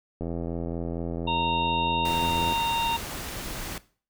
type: click train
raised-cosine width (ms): 2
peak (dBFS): -19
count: 196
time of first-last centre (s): 0.21-2.523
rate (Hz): 84.3
type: harmonic tone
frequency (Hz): 924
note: A#5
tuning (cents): -16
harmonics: 1 / 3 / 4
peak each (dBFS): -26 / -31 / -32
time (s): 1.27-2.97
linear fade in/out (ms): 10
type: noise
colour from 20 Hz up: pink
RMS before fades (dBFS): -35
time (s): 2.05-3.78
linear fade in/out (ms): 2
effects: noise-tail reverb RT60 0.4 s tail -18 dB re dry